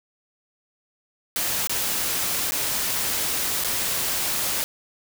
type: noise with dropouts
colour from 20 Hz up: white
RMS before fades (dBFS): -25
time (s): 1.36-4.64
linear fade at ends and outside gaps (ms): 0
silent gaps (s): 1.672-1.695 / 2.509-2.52 / 3.638-3.646
effects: none